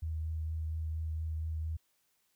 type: tone with vibrato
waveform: sine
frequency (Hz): 79.4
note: D#2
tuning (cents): +36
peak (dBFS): -33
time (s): 0.02-1.77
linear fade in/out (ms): 10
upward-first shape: triangle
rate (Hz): 4.3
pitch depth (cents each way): 17
effects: white hiss -75 dBFS RMS until 2.35 s